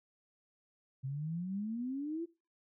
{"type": "exponential sweep", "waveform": "sine", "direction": "up", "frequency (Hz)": [130, 345.6], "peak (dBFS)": -35, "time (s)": [1.03, 2.26], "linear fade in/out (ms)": 20, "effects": ["noise-tail reverb RT60 0.3 s tail -19 dB re dry"]}